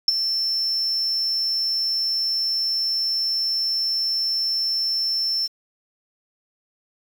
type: tone with ADSR envelope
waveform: sine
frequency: 5360 Hz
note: E8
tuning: 28 cents sharp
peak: -10 dBFS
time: 0.08-5.48 s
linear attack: 3 ms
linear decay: 20 ms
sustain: -10 dB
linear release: 27 ms
effects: 7-bit